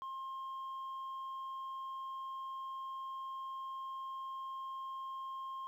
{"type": "tone", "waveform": "sine", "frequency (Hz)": 1064, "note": "C6", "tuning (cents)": 29, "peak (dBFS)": -38, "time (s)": [0.02, 5.67], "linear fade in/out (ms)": 0, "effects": ["tanh soft clip ceiling -40 dBFS", "12-bit"]}